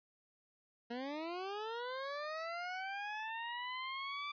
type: linear sweep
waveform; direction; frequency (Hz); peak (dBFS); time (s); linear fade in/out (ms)
20% pulse; up; 231.6 to 1174.7; -35; 0.9-4.32; 10
effects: resampled to 11025 Hz